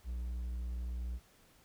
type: tone with vibrato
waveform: triangle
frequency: 60.4 Hz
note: B1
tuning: 38 cents flat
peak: -34 dBFS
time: 0.04-1.2 s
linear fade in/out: 50 ms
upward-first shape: sine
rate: 12 Hz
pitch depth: 8 cents each way
effects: pink hiss -65 dBFS RMS until 1.64 s